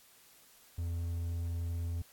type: tone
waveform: triangle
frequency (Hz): 84.9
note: F2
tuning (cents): -48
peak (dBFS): -31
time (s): 0.78-2.02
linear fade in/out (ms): 5
effects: white hiss -61 dBFS RMS until 2.12 s + AAC 64 kbps